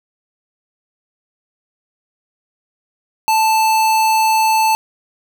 square tone, 880 Hz, A5, in tune, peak -12 dBFS, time 3.28-4.75 s, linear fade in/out 0 ms, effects none

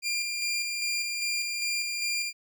20% pulse tone with tremolo, 2394 Hz, D7, 33 cents sharp, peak -22 dBFS, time 0.02-2.33 s, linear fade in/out 50 ms, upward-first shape square, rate 2.5 Hz, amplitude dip 30%, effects none

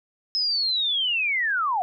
sine linear sweep, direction down, 5170 to 698.5 Hz, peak -21 dBFS, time 0.35-1.82 s, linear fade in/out 0 ms, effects none

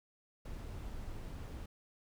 brown noise, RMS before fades -44 dBFS, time 0.45-1.66 s, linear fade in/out 5 ms, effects none

